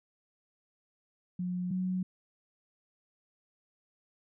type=tone pair in turn; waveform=sine; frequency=180 / 184.42 Hz; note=F#3 / F#3; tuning=-47 / -5 cents; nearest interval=unison; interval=42 cents; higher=second; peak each=-31 / -29 dBFS; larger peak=second; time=1.39-1.71 / 1.71-2.03 s; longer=neither; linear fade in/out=5 ms; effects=none